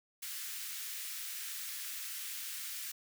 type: high-pass noise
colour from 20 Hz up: white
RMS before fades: -42 dBFS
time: 0.22-2.92 s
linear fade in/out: 10 ms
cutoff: 1500 Hz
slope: 24 dB/octave
effects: none